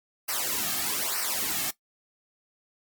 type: noise with flanger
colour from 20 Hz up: white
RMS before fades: -29 dBFS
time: 0.28-1.71 s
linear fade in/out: 10 ms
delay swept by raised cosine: 0.28 to 2.08 ms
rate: 1.1 Hz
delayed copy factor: -1
effects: noise-tail reverb RT60 0.1 s tail -17 dB re dry + Opus 48 kbps